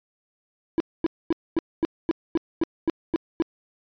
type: tone bursts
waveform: triangle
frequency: 328.9 Hz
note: E4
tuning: 4 cents flat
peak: -16 dBFS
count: 11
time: 0.78-3.422 s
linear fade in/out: 0 ms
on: 22 ms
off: 240 ms
effects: resampled to 11025 Hz